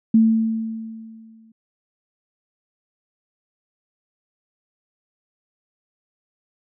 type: tone with exponential decay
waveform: sine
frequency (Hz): 223.3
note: A3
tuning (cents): +26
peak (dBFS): -9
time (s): 0.14-1.52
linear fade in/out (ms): 5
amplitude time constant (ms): 300
effects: none